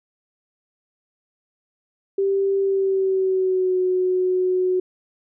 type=tone with pitch glide; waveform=sine; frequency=392 to 367.9 Hz; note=G4 to F#4; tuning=0 to -10 cents; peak=-17 dBFS; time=2.18-4.8 s; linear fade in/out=5 ms; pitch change=-110 cents; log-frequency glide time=2.6-3.78 s; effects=none